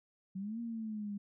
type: exponential two-way sweep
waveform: sine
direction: up then down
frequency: 185 to 236 to 200.3 Hz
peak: -37 dBFS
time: 0.35-1.18 s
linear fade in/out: 10 ms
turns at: 0.6 s
effects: none